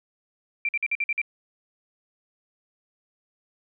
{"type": "tone bursts", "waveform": "sine", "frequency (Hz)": 2356, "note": "D7", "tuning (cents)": 5, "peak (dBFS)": -22, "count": 7, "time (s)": [0.65, 1.216], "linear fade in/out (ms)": 2, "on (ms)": 38, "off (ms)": 50, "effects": []}